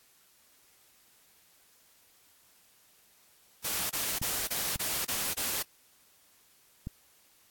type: noise bursts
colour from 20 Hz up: white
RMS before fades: -32 dBFS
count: 7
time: 3.64-5.628 s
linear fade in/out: 10 ms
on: 260 ms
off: 28 ms
type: clicks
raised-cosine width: 5 ms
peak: -24 dBFS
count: 3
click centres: 4.216 / 4.759 / 6.871 s
effects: white hiss -63 dBFS RMS until 7.5 s + AAC 64 kbps